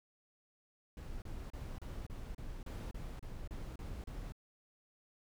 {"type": "noise bursts", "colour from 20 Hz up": "brown", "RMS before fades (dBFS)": -44, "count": 12, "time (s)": [0.97, 4.322], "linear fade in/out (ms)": 2, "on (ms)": 250, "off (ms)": 32, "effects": []}